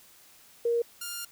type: tone pair in turn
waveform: sine / 5% pulse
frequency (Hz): 469.8 / 1404.2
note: A#4 / F6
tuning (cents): +13 / +9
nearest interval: octave + perfect fifth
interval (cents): 1896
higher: second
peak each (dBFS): -23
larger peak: neither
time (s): 0.65-0.82 / 1.01-1.25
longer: second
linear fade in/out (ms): 5
effects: white hiss -56 dBFS RMS until 1.31 s